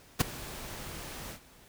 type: noise with ADSR envelope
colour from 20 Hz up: pink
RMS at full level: -23 dBFS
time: 0.19-1.4 s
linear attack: 19 ms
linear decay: 13 ms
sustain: -19 dB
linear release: 89 ms
effects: pink hiss -57 dBFS RMS until 1.68 s